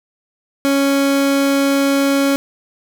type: tone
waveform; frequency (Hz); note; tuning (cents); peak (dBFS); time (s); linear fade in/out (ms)
30% pulse; 277.2; C#4; 0; -10; 0.65-2.36; 0
effects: none